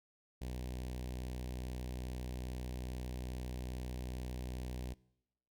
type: tone with notch filter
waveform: sawtooth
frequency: 62.4 Hz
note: B1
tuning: 19 cents sharp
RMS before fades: -42 dBFS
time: 0.41-4.94 s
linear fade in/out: 10 ms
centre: 1300 Hz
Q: 1
effects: noise-tail reverb RT60 0.9 s tail -24 dB re dry